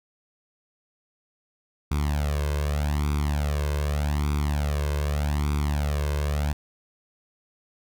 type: tone with flanger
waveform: sawtooth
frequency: 73.3 Hz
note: D2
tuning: 3 cents flat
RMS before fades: -25 dBFS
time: 1.91-6.53 s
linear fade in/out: 5 ms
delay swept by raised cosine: 0.84 to 1.94 ms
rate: 0.83 Hz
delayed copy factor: +0.85
effects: none